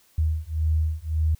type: beating tone pair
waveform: sine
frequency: 77.8 / 79.6 Hz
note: D#2 / D#2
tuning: 0 / +40 cents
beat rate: 1.8 Hz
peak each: -24 dBFS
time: 0.18-1.35 s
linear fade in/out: 5 ms
effects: white hiss -60 dBFS RMS until 1.39 s